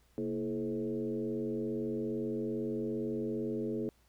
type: tone with frequency modulation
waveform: sine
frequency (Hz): 329.6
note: E4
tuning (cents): 0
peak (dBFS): -32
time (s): 0.18-3.89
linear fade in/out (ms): 0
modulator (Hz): 97.6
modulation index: 1.5
effects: added 60 Hz sine -67 dBFS peak until 4.08 s + pink hiss -70 dBFS RMS until 4.08 s